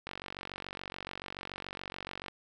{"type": "click train", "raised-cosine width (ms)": 0.3, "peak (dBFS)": -23, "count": 105, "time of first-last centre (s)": [0.07, 2.283], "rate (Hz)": 47, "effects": []}